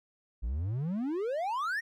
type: exponential sweep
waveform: triangle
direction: up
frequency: 51.6 to 1916 Hz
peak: -28 dBFS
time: 0.42-1.81 s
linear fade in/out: 20 ms
effects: none